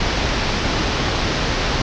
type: low-pass noise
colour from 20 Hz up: pink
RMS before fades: -20 dBFS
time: 0-1.82 s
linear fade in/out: 5 ms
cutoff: 5800 Hz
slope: 48 dB/octave
effects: none